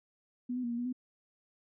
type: tone with pitch steps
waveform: sine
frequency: 246.5 / 251.8 / 237.8 / 235.9 / 242.8 / 252.5 Hz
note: B3 / B3 / A#3 / A#3 / B3 / B3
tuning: -3 / +34 / +35 / +21 / -29 / +39 cents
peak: -32 dBFS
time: 0.49-0.928 s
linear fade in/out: 10 ms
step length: 73 ms
effects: none

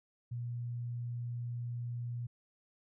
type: tone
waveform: sine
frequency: 120 Hz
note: B2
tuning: 49 cents flat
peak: -36 dBFS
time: 0.31-2.27 s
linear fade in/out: 10 ms
effects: none

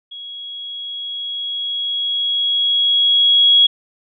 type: tone with level ramp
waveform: sine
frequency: 3322 Hz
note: G#7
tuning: in tune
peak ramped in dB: -30 to -7 dBFS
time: 0.11-3.67 s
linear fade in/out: 10 ms
effects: none

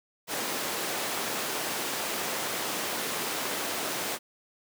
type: high-pass noise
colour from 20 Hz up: pink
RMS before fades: -32 dBFS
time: 0.27-4.19 s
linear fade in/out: 50 ms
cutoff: 320 Hz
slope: 12 dB/octave
effects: none

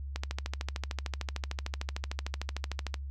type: click train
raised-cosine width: 0.2 ms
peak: -17 dBFS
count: 38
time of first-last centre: 0.16-2.942 s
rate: 13.3 Hz
effects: noise-tail reverb RT60 0.1 s tail -21 dB re dry + added 69 Hz sine -36 dBFS peak until 3.1 s

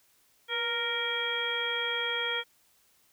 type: harmonic tone with a mistuned harmonic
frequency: 466.2 Hz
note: A#4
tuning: in tune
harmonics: 1 / 2 / 3 / 4 / 5 / 7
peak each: -37 / -40 / -36 / -36 / -36 / -32 dBFS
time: 0.48-2.44 s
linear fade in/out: 50 ms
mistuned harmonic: 1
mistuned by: +52 cents
effects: white hiss -66 dBFS RMS until 3.12 s

